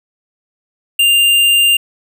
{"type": "tone with tanh clipping", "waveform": "sine", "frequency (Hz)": 2796, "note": "F7", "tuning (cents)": 1, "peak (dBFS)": -9, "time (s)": [0.99, 1.77], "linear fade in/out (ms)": 5, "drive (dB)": 17, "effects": []}